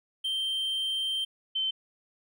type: tone pair in turn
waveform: triangle / sine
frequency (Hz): 3138 / 3088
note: G7 / G7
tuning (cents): +1 / -27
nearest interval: unison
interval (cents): 28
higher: first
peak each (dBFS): -26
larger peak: neither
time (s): 0.24-1.25 / 1.55-1.71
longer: first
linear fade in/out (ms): 10
effects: none